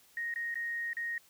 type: tone with dropouts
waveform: sine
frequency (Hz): 1868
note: A#6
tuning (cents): +3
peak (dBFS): -33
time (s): 0.17-1.18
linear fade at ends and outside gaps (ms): 2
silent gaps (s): 0.34-0.359 / 0.543-0.555 / 0.932-0.968
effects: white hiss -63 dBFS RMS until 1.29 s